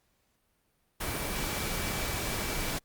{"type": "tone in noise", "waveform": "sine", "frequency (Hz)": 2310, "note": "D7", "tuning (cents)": -29, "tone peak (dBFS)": -43, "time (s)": [1.03, 2.74], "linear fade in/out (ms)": 10, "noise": "pink", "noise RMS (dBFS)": -33, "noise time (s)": [1, 2.79], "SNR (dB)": -13, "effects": ["pink hiss -73 dBFS RMS until 2.84 s", "Opus 48 kbps"]}